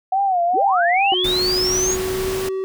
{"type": "tone with vibrato", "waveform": "sine", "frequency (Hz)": 740, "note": "F#5", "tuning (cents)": 0, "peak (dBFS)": -15, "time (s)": [0.12, 1.14], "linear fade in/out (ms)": 5, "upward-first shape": "sine", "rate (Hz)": 2.4, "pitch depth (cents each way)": 130}
{"type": "linear sweep", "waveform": "sine", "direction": "up", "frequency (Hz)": [214.5, 6820], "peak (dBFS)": -18, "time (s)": [0.53, 1.97], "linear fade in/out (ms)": 50}
{"type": "tone with pitch glide", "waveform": "triangle", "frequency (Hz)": [365.7, 381.4], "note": ["F#4", "G4"], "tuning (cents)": [-20, -47], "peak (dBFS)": -19, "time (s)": [1.12, 2.64], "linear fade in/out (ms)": 0, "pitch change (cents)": 73, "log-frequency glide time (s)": [1.44, 2.52]}
{"type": "noise", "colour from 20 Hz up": "pink", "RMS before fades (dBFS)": -28, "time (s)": [1.24, 2.49], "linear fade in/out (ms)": 5}
{"effects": []}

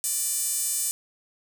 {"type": "tone with high-pass filter", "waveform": "sawtooth", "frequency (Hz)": 595, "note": "D5", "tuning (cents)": 22, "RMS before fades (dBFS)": -27, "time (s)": [0.04, 0.91], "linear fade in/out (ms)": 0, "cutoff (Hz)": 8200, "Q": 2.5, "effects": ["8-bit"]}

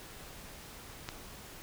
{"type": "click", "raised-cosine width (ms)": 0.2, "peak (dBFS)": -20, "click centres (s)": 1.089, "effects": ["pink hiss -49 dBFS RMS until 1.62 s"]}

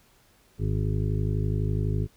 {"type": "harmonic tone", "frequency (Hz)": 52, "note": "G#1", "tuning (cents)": 3, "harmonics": [1, 2, 3, 5, 6, 7, 8], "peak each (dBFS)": [-29, -26, -30, -38, -46, -38, -38], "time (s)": [0.58, 2.08], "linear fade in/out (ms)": 50, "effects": ["pink hiss -61 dBFS RMS until 2.16 s"]}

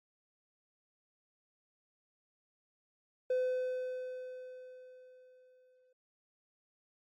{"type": "tone with exponential decay", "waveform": "triangle", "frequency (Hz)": 508, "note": "B4", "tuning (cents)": 49, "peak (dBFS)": -25, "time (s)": [3.3, 5.93], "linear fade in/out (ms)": 5, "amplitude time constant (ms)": 570, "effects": ["tanh soft clip ceiling -22 dBFS", "MP3 64 kbps"]}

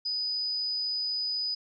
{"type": "tone", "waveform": "sine", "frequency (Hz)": 4978, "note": "D#8", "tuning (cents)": 0, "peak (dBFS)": -28, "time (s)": [0.05, 1.55], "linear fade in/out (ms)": 10, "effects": []}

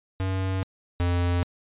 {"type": "tone pair in turn", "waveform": "square", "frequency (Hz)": [94.8, 87.74], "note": ["F#2", "F2"], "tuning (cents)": [43, 9], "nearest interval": "minor second", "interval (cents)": 134, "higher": "first", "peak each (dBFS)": [-25, -22], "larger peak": "second", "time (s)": [[0.2, 0.63], [1, 1.43]], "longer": "neither", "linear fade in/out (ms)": 0, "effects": ["resampled to 8000 Hz"]}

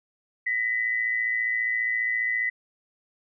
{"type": "tone pair together", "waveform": "sine", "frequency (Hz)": [1885.2, 2000], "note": ["A#6", "B6"], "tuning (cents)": [19, 21], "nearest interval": "minor second", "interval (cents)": 102, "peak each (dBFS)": [-30, -24], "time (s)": [0.46, 2.5], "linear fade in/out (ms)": 10, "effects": []}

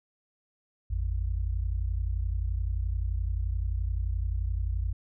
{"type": "tone pair together", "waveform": "sine", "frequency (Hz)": [53.74, 85.3], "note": ["A1", "F2"], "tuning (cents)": [-40, -40], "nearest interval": "minor sixth", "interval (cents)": 800, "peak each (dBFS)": [-28, -31], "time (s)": [0.9, 4.93], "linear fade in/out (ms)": 10, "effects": []}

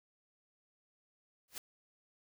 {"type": "noise with exponential growth", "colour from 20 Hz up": "white", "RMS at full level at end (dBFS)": -39, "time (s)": [1.48, 1.58], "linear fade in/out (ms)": 1, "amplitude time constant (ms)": 20, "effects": []}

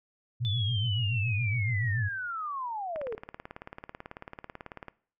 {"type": "tone with vibrato", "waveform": "sine", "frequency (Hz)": 110.1, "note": "A2", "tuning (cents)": 2, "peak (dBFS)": -27, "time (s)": [0.4, 2.09], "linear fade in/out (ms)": 20, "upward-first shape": "triangle", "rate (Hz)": 7.1, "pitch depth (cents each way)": 250}
{"type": "linear sweep", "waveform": "sine", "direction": "down", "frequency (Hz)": [3520, 420], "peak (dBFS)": -32, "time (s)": [0.45, 3.15], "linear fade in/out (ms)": 0}
{"type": "click train", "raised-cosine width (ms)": 0.5, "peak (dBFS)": -25, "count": 36, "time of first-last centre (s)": [2.96, 4.883], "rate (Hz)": 18.2}
{"effects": ["noise-tail reverb RT60 0.5 s tail -21 dB re dry"]}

